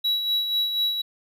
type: tone with tremolo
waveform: triangle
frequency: 3900 Hz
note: B7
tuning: 23 cents flat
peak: -18 dBFS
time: 0.04-1.02 s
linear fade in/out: 10 ms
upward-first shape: sine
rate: 4.1 Hz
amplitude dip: 50%
effects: none